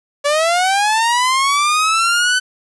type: linear sweep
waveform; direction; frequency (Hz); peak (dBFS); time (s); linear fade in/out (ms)
sawtooth; up; 566 to 1518; -9; 0.24-2.4; 20
effects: resampled to 24000 Hz + 8-bit